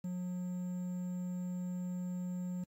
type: tone with quantisation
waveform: triangle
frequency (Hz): 180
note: F#3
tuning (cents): -47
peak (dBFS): -34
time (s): 0.04-2.64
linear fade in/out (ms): 5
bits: 10
effects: AAC 48 kbps